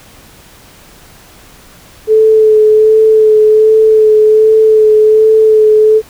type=tone with vibrato; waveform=sine; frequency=433.8 Hz; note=A4; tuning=25 cents flat; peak=-3 dBFS; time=2.07-6.02 s; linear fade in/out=50 ms; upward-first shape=sine; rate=1.3 Hz; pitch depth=18 cents each way; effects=pink hiss -39 dBFS RMS until 6.09 s